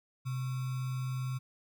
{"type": "tone with sample-and-hold", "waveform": "sine", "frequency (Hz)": 128.9, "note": "C3", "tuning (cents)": -26, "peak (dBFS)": -32, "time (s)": [0.25, 1.39], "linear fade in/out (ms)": 20, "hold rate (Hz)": 1225, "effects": []}